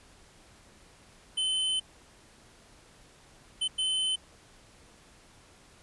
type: tone bursts at uneven times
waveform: square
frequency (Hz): 3054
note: G7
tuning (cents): -46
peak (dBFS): -27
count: 3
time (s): 1.37-1.8 / 3.61-3.68 / 3.78-4.16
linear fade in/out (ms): 10
effects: pink hiss -57 dBFS RMS until 5.82 s + resampled to 24000 Hz